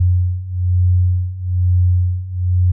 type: beating tone pair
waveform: sine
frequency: 89.4 / 90.5 Hz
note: F2 / F#2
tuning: +41 / -38 cents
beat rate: 1.1 Hz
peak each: -17 / -14 dBFS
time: 0-2.72 s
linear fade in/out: 10 ms
effects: none